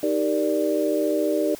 sine chord, Eb major seventh, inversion none, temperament equal, 311.1 / 392 / 466.2 / 587.3 Hz, Eb4 / G4 / Bb4 / D5, 0 / 0 / 0 / 0 cents, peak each -24 / -26 / -28 / -24 dBFS, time 0.03-1.55 s, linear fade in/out 2 ms, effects white hiss -43 dBFS RMS until 1.59 s

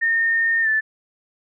sine tone with pitch glide, 1828 to 1754.5 Hz, A#6 to A6, -34 to -5 cents, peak -16 dBFS, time 0.01-0.81 s, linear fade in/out 20 ms, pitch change -71 cents, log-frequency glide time 0.62-0.68 s, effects none

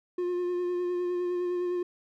triangle tone with vibrato, 355.7 Hz, F4, 32 cents sharp, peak -25 dBFS, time 0.18-1.83 s, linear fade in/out 5 ms, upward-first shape sine, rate 9.8 Hz, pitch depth 19 cents each way, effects none

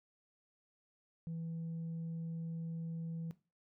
sine tone, 164.81 Hz, E3, in tune, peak -37 dBFS, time 1.27-3.31 s, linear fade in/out 0 ms, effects noise-tail reverb RT60 0.3 s tail -18 dB re dry + tanh soft clip ceiling -37 dBFS

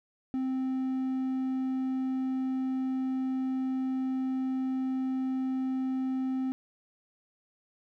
triangle tone, 261.2 Hz, C4, 3 cents flat, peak -26 dBFS, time 0.34-6.52 s, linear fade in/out 0 ms, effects none

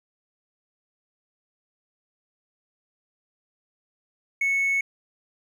triangle tone, 2206 Hz, C#7, 9 cents flat, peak -18 dBFS, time 4.41-4.81 s, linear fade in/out 5 ms, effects tanh soft clip ceiling -15 dBFS

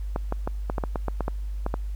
clicks, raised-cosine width 1 ms, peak -13 dBFS, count 12, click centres 0.161 / 0.324 / 0.475 / 0.699 / 0.782 / 0.838 / 0.958 / 1.083 / 1.207 / 1.281 / 1.664 / 1.741 s, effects added 50 Hz sine -28 dBFS peak until 1.95 s + pink hiss -58 dBFS RMS until 1.95 s

